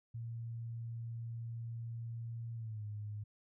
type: tone with pitch glide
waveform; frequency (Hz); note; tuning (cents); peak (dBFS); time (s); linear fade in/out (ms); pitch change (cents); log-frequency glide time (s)
sine; 115.8 to 104.97; A#2 to G#2; -11 to +19; -40; 0.14-3.24; 10; -170; 2.55-2.84
effects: none